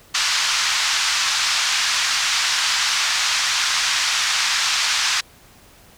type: band-pass noise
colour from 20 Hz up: white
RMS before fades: -20 dBFS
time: 0.14-5.21 s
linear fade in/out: 10 ms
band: 1000 to 6100 Hz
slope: 24 dB/octave
effects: pink hiss -49 dBFS RMS until 5.97 s